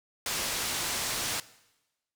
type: low-pass noise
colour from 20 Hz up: white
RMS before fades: -32 dBFS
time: 0.26-1.4 s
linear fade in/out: 2 ms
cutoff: 8500 Hz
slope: 12 dB/octave
effects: noise-tail reverb RT60 1.0 s tail -19 dB re dry